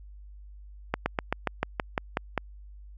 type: slowing click train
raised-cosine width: 0.5 ms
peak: -10 dBFS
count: 10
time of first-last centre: 0.94-2.377 s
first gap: 120 ms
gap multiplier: 1.07
effects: added 50 Hz sine -44 dBFS peak until 2.97 s